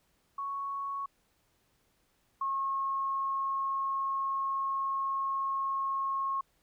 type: tone pair in turn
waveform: sine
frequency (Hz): 1108.7 / 1085.9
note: C#6 / C#6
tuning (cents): 0 / -36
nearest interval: unison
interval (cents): 36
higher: first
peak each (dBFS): -33 / -29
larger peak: second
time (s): 0.38-1.06 / 2.41-6.41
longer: second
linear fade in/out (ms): 5
effects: pink hiss -72 dBFS RMS until 6.62 s